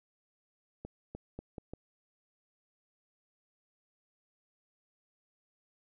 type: accelerating click train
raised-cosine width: 2 ms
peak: -28 dBFS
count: 5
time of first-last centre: 0.85-1.736 s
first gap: 300 ms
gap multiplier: 0.8
effects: none